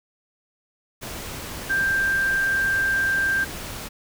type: tone in noise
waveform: sine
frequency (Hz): 1580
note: G6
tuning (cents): +13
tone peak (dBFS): -19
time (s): 1.69-3.45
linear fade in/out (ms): 20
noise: pink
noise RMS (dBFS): -34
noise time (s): 1.01-3.89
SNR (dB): +12
effects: none